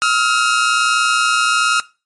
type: tone pair together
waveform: sawtooth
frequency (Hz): 1276.8 / 1398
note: D#6 / F6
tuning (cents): +44 / +1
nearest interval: major second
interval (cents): 157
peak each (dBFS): -12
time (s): 0.02-1.8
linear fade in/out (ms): 0
effects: noise-tail reverb RT60 0.3 s tail -20 dB re dry + MP3 48 kbps